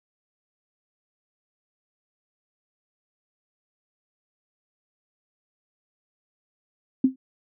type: tone with exponential decay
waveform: sine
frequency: 261.6 Hz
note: C4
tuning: in tune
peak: -11 dBFS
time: 7.04-7.16 s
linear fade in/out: 5 ms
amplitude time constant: 24 ms
effects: none